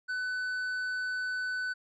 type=tone with tanh clipping; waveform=sine; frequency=1500 Hz; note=F#6; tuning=23 cents sharp; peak=-32 dBFS; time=0.08-1.74 s; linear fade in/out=20 ms; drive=6 dB; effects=none